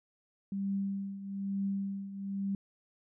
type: tone with tremolo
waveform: sine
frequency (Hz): 196.9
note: G3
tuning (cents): +8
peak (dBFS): -29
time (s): 0.52-2.55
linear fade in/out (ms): 2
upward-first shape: triangle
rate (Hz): 1.1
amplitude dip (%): 75
effects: none